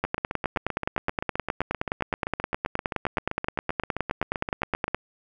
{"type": "two click trains", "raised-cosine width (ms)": 0.5, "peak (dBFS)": [-9, -13], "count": [48, 38], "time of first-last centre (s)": [[0.04, 4.946], [0.05, 4.88]], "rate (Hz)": [9.58, 7.66], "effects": []}